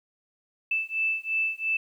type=beating tone pair; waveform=sine; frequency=2637 / 2639.9 Hz; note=E7 / E7; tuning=0 / +2 cents; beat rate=2.9 Hz; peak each=-28 dBFS; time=0.71-1.77 s; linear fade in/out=5 ms; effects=10-bit